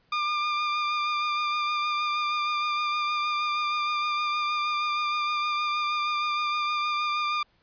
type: tone with vibrato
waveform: sawtooth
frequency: 1200 Hz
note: D6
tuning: 37 cents sharp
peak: -21 dBFS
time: 0.12-7.43 s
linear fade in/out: 5 ms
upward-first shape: sine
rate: 6.4 Hz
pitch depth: 20 cents each way
effects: pink hiss -66 dBFS RMS until 7.62 s + resampled to 11025 Hz